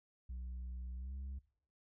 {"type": "tone with pitch glide", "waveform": "sine", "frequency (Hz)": [62, 66.83], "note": ["B1", "C2"], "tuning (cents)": [7, 37], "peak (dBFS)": -39, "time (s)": [0.29, 1.39], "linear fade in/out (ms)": 10, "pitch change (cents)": 130, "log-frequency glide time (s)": [0.96, 1.14], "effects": ["noise-tail reverb RT60 0.6 s tail -21 dB re dry", "tanh soft clip ceiling -41 dBFS"]}